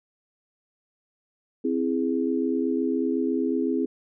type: chord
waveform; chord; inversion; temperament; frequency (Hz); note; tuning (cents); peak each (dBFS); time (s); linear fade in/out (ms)
sine; C augmented; none; equal; 261.6 / 329.6 / 415.3; C4 / E4 / G#4; 0 / 0 / 0; -25 / -27 / -28; 1.64-3.86; 10
effects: none